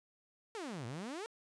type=exponential two-way sweep; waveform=sawtooth; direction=down then up; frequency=473.1 to 110 to 473.1 Hz; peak=-37 dBFS; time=0.55-1.26 s; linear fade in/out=0 ms; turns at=0.86 s; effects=resampled to 22050 Hz